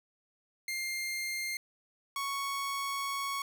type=tone pair in turn; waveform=sawtooth; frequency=2110 / 1109.7 Hz; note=C7 / C#6; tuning=+14 / +2 cents; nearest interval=major seventh; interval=1112 cents; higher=first; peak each=-30 / -29 dBFS; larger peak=second; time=0.68-1.57 / 2.16-3.42 s; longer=second; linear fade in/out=2 ms; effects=none